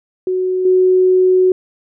sine tone with level steps, 370 Hz, F#4, in tune, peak -14 / -8 dBFS, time 0.27-1.52 s, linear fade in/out 2 ms, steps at 0.65 s, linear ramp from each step 5 ms, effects none

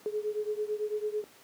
sine beating tone pair, 420 / 429 Hz, G#4 / A4, +19 / -44 cents, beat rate 9 Hz, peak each -32 / -34 dBFS, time 0.06-1.24 s, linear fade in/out 0 ms, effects pink hiss -56 dBFS RMS until 1.43 s + high-pass 200 Hz 12 dB/octave

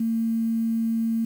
sine tone, 226.8 Hz, A#3, 47 cents flat, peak -21 dBFS, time 0-1.25 s, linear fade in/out 5 ms, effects 8-bit

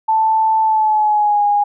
sine tone with pitch glide, 881 to 822 Hz, A5 to G#5, +2 to -18 cents, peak -11 dBFS, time 0.08-1.64 s, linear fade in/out 10 ms, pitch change -120 cents, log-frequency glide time 0.62-1.44 s, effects none

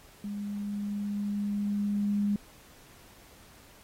sine tone with level ramp, 204.4 Hz, G#3, 27 cents flat, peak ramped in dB -33 to -24 dBFS, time 0.24-2.36 s, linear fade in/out 2 ms, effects pink hiss -56 dBFS RMS until 3.83 s + AAC 48 kbps

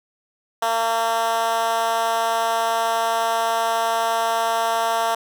10% pulse tone with high-pass filter, 227.8 Hz, A#3, 40 cents flat, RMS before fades -21 dBFS, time 0.62-5.15 s, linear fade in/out 5 ms, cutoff 730 Hz, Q 2.2, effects none

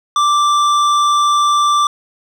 sine tone with hard clipping, 1174.7 Hz, D6, in tune, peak -12 dBFS, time 0.16-1.87 s, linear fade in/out 2 ms, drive 11 dB, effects none

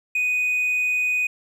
triangle tone, 2489 Hz, D#7, in tune, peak -17 dBFS, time 0.15-1.27 s, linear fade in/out 5 ms, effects tanh soft clip ceiling -13 dBFS

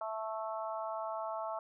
harmonic tone, 219.7 Hz, A3, 2 cents flat, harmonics 3 / 4 / 5 / 6, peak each -39 / -41 / -43 / -45 dBFS, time 0.01-1.59 s, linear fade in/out 2 ms, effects none

